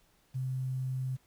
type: tone with quantisation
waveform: sine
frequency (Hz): 130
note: C3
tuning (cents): -11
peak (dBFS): -31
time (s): 0.34-1.17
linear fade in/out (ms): 20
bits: 10
effects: pink hiss -68 dBFS RMS until 1.26 s